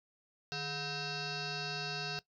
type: tone with frequency modulation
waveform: sine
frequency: 2123 Hz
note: C7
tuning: 25 cents sharp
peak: -36 dBFS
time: 0.52-2.19 s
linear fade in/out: 0 ms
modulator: 569 Hz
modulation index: 5.4
effects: noise-tail reverb RT60 0.1 s tail -18 dB re dry